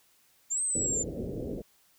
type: exponential two-way sweep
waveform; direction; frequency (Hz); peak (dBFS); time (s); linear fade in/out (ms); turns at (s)
sine; up then down; 7030 to 8372 to 7120; -27; 0.5-1.04; 20; 0.62
type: low-pass noise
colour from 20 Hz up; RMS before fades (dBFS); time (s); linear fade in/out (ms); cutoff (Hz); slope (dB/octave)
white; -36; 0.75-1.62; 5; 530; 48
effects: white hiss -65 dBFS RMS until 1.98 s